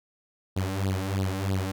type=tone with flanger; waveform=sawtooth; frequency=96 Hz; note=G2; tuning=36 cents flat; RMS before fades=-28 dBFS; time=0.56-1.72 s; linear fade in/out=10 ms; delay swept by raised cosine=0.22 to 3.82 ms; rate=3.1 Hz; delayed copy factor=+0.95; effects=none